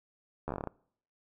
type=slowing click train; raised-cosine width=1 ms; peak=-21 dBFS; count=10; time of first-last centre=0.48-0.673 s; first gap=12 ms; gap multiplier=1.14; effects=noise-tail reverb RT60 0.6 s tail -24 dB re dry